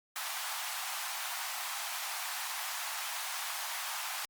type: high-pass noise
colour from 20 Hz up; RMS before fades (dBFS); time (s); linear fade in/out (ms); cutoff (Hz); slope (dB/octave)
pink; -38; 0.16-4.25; 0; 730; 48
effects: Opus 48 kbps